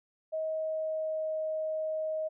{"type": "tone with pitch glide", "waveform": "sine", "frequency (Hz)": [633, 627.9], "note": ["D#5", "D#5"], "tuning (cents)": [30, 16], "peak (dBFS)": -30, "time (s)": [0.32, 2.29], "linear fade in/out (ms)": 20, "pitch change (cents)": -14, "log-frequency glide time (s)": [0.43, 1.38], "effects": []}